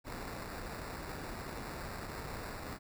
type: noise with sample-and-hold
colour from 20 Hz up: pink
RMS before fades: -43 dBFS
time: 0.04-2.79 s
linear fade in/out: 50 ms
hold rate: 3150 Hz
effects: none